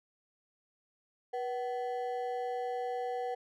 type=ring-modulated tone; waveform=triangle; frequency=621 Hz; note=D#5; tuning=3 cents flat; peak=-28 dBFS; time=1.33-3.35 s; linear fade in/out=10 ms; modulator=135 Hz; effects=none